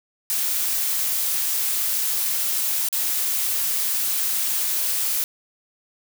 blue noise with dropouts, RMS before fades -23 dBFS, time 0.3-5.24 s, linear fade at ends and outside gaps 1 ms, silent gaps 2.887-2.927 s, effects none

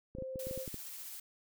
sine tone, 523.3 Hz, C5, in tune, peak -39 dBFS, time 0.15-0.67 s, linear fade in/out 50 ms
clicks, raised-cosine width 3 ms, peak -30 dBFS, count 9, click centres 0.151 / 0.185 / 0.223 / 0.358 / 0.47 / 0.511 / 0.576 / 0.678 / 0.743 s
blue noise with tremolo, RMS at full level -45 dBFS, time 0.39-1.2 s, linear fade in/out 5 ms, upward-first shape triangle, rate 15 Hz, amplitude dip 25%
effects none

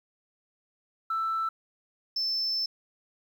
sine tone pair in turn, 1326 / 5289 Hz, E6 / E8, +10 / +5 cents, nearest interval 2 octaves, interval 2395 cents, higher second, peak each -25 dBFS, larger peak neither, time 1.1-1.49 / 2.16-2.66 s, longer second, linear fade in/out 5 ms, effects tanh soft clip ceiling -23 dBFS + 10-bit

